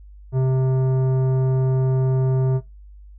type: tone with tanh clipping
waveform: sine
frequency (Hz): 130.81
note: C3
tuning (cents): 0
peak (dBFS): -18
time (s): 0.32-2.61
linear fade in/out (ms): 50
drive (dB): 13
effects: noise-tail reverb RT60 0.2 s tail -19 dB re dry + added 50 Hz sine -40 dBFS peak until 3.18 s